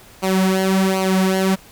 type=tone with flanger; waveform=sawtooth; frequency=189.8 Hz; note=F#3; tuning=44 cents sharp; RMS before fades=-17 dBFS; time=0.22-1.56 s; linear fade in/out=20 ms; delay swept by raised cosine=0.56 to 4.46 ms; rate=1.3 Hz; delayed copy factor=-0.75; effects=pink hiss -45 dBFS RMS until 1.71 s